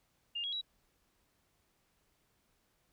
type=tone with pitch steps; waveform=sine; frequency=2813 / 3307 / 3887 Hz; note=F7 / G#7 / B7; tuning=+12 / -8 / -28 cents; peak=-35 dBFS; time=0.35-0.614 s; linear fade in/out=10 ms; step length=88 ms; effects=pink hiss -75 dBFS RMS until 2.92 s